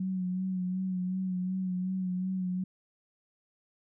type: tone with vibrato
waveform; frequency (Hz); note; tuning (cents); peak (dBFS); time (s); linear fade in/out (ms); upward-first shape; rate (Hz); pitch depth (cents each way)
sine; 185; F#3; 0; -29; 0-2.64; 5; sine; 2.7; 34
effects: none